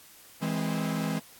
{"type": "chord", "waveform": "45% pulse", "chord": "E augmented", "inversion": "none", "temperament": "equal with one note detuned", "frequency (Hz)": [163.3, 207.7, 261.6], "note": ["E3", "G#3", "B#3"], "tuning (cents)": [-16, 0, 0], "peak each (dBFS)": [-31, -32, -34], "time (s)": [0.41, 1.2], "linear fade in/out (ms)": 20, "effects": ["white hiss -53 dBFS RMS until 1.39 s", "AAC 64 kbps"]}